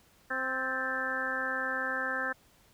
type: harmonic tone with a mistuned harmonic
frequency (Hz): 261.6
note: C4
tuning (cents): 0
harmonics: 1 / 2 / 3 / 4 / 5 / 6 / 7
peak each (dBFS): -43 / -39 / -43 / -42 / -38 / -34 / -35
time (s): 0.3-2.33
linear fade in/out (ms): 10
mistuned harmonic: 7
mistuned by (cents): -63
effects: pink hiss -63 dBFS RMS until 2.73 s